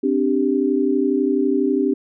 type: chord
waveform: sine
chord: C suspended second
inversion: none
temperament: equal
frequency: 261.6 / 293.7 / 392 Hz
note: C4 / D4 / G4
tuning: 0 / 0 / 0 cents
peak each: -20 dBFS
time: 0.03-1.94 s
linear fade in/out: 10 ms
effects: none